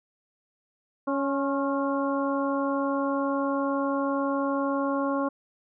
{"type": "harmonic tone with a mistuned harmonic", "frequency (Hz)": 277.9, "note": "C#4", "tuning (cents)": 4, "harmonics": [1, 2, 3, 4, 5], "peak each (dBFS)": [-27, -29, -36, -31, -38], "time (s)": [1.07, 5.29], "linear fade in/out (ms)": 10, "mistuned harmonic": 4, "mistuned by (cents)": -39, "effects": []}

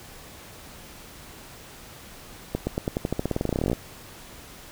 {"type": "accelerating click train", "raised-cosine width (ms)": 2, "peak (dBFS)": -11, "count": 24, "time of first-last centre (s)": [2.55, 3.731], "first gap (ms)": 120, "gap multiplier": 0.91, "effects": ["pink hiss -45 dBFS RMS until 4.71 s"]}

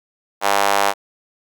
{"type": "tone with high-pass filter", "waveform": "sawtooth", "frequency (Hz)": 100, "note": "G2", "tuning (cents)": 35, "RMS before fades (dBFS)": -17, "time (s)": [0.41, 0.94], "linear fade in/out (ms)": 50, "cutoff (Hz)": 770, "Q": 2, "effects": []}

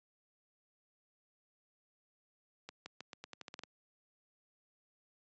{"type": "accelerating click train", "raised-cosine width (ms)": 0.2, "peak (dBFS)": -28, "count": 11, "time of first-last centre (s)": [2.69, 3.636], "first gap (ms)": 170, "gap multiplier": 0.86, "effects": ["high-pass 150 Hz 12 dB/octave", "resampled to 16000 Hz"]}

